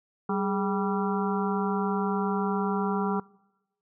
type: harmonic tone with a mistuned harmonic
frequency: 195.2 Hz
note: G3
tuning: 7 cents flat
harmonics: 1 / 2 / 4 / 5 / 6 / 7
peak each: -28 / -31 / -34 / -35 / -36 / -36 dBFS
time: 0.29-3.2 s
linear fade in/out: 5 ms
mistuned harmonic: 2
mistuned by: +95 cents
effects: noise-tail reverb RT60 1.0 s tail -24 dB re dry

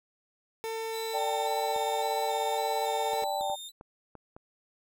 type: tone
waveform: 30% pulse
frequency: 448.4 Hz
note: A4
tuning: 33 cents sharp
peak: -30 dBFS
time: 0.64-3.24 s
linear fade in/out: 0 ms
type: tone with vibrato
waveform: sawtooth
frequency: 3800 Hz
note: A#7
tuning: 33 cents sharp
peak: -37 dBFS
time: 0.91-3.72 s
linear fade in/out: 50 ms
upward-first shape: square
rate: 1.8 Hz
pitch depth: 73 cents each way
type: chord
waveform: sine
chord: D suspended fourth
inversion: none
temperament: equal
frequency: 587.3 / 784 / 880 Hz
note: D5 / G5 / A5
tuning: 0 / 0 / 0 cents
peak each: -34 / -31 / -35 dBFS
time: 1.13-3.56 s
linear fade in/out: 20 ms
type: clicks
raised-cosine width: 1 ms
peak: -32 dBFS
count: 8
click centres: 1.762 / 3.134 / 3.224 / 3.41 / 3.499 / 3.811 / 4.153 / 4.365 s
effects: none

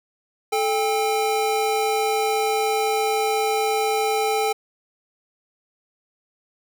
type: tone pair together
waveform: square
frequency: 435.1 / 798 Hz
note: A4 / G5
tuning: -19 / +31 cents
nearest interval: major seventh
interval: 1050 cents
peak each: -23 dBFS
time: 0.52-4.53 s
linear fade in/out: 10 ms
effects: none

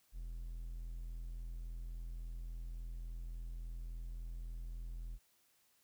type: tone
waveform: triangle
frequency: 41.78 Hz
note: E1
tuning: 24 cents sharp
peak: -40 dBFS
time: 0.12-5.19 s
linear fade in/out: 50 ms
effects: white hiss -73 dBFS RMS until 5.83 s

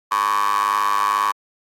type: tone with high-pass filter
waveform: 15% pulse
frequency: 102.1 Hz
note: G#2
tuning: 29 cents flat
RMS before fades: -19 dBFS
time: 0.11-1.32 s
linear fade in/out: 10 ms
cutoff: 1100 Hz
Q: 9.1
effects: AAC 64 kbps

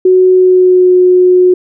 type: tone with pitch glide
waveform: sine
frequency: 370 to 363.9 Hz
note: F#4 to F#4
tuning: 0 to -29 cents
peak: -3 dBFS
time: 0.05-1.54 s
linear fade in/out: 5 ms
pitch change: -29 cents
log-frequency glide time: 0.33-0.94 s
effects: none

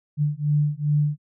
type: beating tone pair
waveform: sine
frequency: 146.83 / 149.33 Hz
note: D3 / D3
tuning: 0 / +29 cents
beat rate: 2.5 Hz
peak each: -22 dBFS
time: 0.17-1.18 s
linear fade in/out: 50 ms
effects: none

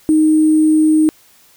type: tone with sample-and-hold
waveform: sine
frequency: 310.7 Hz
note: D#4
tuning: 2 cents flat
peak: -8 dBFS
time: 0.09-1.09 s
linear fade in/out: 0 ms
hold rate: 8820 Hz
effects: white hiss -49 dBFS RMS until 1.56 s

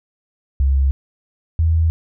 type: tone pair in turn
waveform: sine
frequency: 67.8 / 81.33 Hz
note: C#2 / E2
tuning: -38 / -23 cents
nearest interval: minor third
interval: 315 cents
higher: second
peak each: -12 dBFS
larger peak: neither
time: 0.6-0.91 / 1.59-1.9 s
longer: neither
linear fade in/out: 0 ms
effects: none

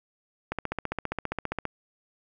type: click train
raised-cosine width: 0.5 ms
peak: -14 dBFS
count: 18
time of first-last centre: 0.52-1.653 s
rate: 15 Hz
effects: none

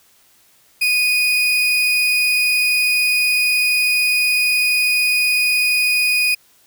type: tone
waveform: 35% pulse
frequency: 2479 Hz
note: D#7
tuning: 7 cents flat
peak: -12 dBFS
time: 0.81-6.35 s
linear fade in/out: 10 ms
effects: white hiss -54 dBFS RMS until 6.66 s

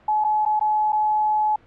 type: tone with dropouts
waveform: sine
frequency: 853 Hz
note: G#5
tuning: 46 cents sharp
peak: -17 dBFS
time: 0.08-1.56 s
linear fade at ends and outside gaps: 5 ms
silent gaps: 0.241-0.246 / 0.452-0.46 / 0.595-0.61 / 0.922-0.928 s
effects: pink hiss -53 dBFS RMS until 1.66 s + low-pass 2000 Hz 12 dB/octave

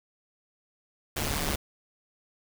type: noise with amplitude modulation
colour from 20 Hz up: pink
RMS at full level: -26 dBFS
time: 1.16-1.56 s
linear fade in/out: 10 ms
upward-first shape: sine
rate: 147 Hz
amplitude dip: 85%
effects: none

